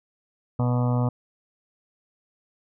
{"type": "harmonic tone", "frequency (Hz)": 122.9, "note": "B2", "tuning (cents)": -8, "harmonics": [1, 2, 4, 5, 6, 7, 8, 9, 10], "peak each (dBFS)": [-21, -27, -33, -35, -37, -38, -39, -40, -41], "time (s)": [0.59, 1.09], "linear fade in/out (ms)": 5, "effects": []}